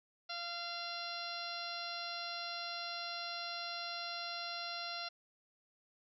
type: harmonic tone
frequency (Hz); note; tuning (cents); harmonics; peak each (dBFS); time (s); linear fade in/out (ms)
690; F5; -21; 1 / 2 / 3 / 4 / 5 / 6 / 7 / 8; -47 / -46 / -52 / -49 / -50 / -45 / -50 / -51; 0.29-5.09; 10
effects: none